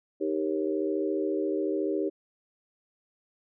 sine chord, Eb dominant seventh, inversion none, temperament equal with one note detuned, 311.1 / 392 / 466.2 / 546.7 Hz, Eb4 / G4 / Bb4 / Db5, 0 / 0 / 0 / -24 cents, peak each -30 / -29 / -35 / -35 dBFS, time 0.2-2.1 s, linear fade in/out 20 ms, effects none

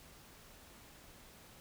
silence, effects pink hiss -58 dBFS RMS until 1.6 s

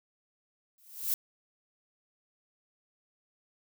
violet noise with exponential growth, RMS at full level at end -26 dBFS, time 0.78-1.14 s, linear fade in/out 2 ms, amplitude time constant 78 ms, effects none

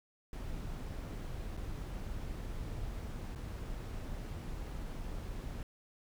brown noise with dropouts, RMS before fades -41 dBFS, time 0.33-5.63 s, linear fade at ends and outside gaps 1 ms, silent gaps 1.569-1.574 / 3.35-3.358 s, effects none

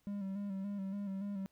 triangle tone with vibrato, 197.5 Hz, G3, 13 cents sharp, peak -35 dBFS, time 0.07-1.46 s, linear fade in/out 0 ms, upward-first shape square, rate 3.5 Hz, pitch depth 42 cents each way, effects pink hiss -75 dBFS RMS until 1.51 s

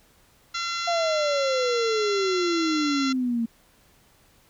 harmonic tone, 683 Hz, F5, 39 cents flat, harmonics 2 / 3 / 4 / 5 / 6 / 7 / 8 / 9 / 10, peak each -30 / -35 / -37 / -37 / -33 / -44 / -39 / -42 / -43 dBFS, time 0.54-3.13 s, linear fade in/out 10 ms
sine exponential sweep, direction down, 698.5 to 226.5 Hz, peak -22 dBFS, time 0.87-3.46 s, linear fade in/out 10 ms
effects pink hiss -59 dBFS RMS until 4.49 s

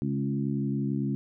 harmonic tone with a mistuned harmonic, 69 Hz, C#2, 7 cents flat, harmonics 2 / 3 / 4 / 5, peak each -30 / -30 / -32 / -38 dBFS, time 0.02-1.15 s, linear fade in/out 0 ms, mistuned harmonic 3, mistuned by +18 cents, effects none

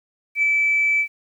sine tone with ADSR envelope, 2312 Hz, D7, 28 cents flat, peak -13 dBFS, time 0.35-1.08 s, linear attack 78 ms, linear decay 4 ms, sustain -2 dB, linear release 81 ms, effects tanh soft clip ceiling -10 dBFS + 9-bit

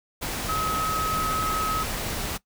sine tone in noise, 1279 Hz, D#6, 47 cents sharp, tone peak -25 dBFS, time 0.48-1.84 s, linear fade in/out 20 ms, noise pink, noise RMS -30 dBFS, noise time 0.21-2.38 s, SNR +2 dB, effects noise-tail reverb RT60 0.1 s tail -19 dB re dry

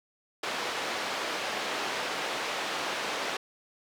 pink band-pass noise, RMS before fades -33 dBFS, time 0.43-3.37 s, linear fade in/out 5 ms, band 480 to 4400 Hz, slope 12 dB/octave, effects none

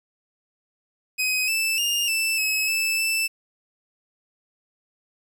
sawtooth tone with pitch steps, 2519 / 2642 / 2822 / 2650 / 2569 / 2632 / 2648 Hz, D#7 / E7 / F7 / E7 / E7 / E7 / E7, +21 / +3 / +17 / +9 / -45 / -3 / +7 cents, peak -18 dBFS, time 1.18-3.28 s, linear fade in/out 20 ms, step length 300 ms, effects 9-bit

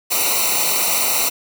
white noise with comb filter, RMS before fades -18 dBFS, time 0.1-1.3 s, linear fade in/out 20 ms, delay 0.6 ms, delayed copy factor -1, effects none

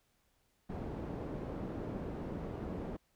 white low-pass noise, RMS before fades -41 dBFS, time 0.69-2.97 s, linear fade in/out 10 ms, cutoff 380 Hz, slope 12 dB/octave, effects pink hiss -75 dBFS RMS until 3.15 s

